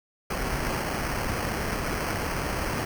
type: noise with sample-and-hold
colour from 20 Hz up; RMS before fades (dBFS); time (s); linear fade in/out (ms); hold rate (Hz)
pink; -29; 0.3-2.85; 5; 3675
effects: none